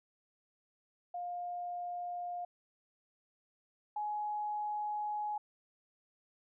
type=tone pair in turn; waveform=sine; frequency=707 / 839.4 Hz; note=F5 / G#5; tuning=+21 / +18 cents; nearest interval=minor third; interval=297 cents; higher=second; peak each=-37 / -34 dBFS; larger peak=second; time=1.14-2.45 / 3.96-5.38 s; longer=second; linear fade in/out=5 ms; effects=none